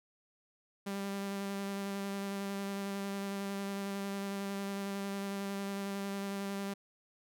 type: tone with vibrato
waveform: sawtooth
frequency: 198 Hz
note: G3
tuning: 18 cents sharp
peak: -32 dBFS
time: 0.86-6.74 s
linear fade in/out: 10 ms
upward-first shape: square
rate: 11 Hz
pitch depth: 10 cents each way
effects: none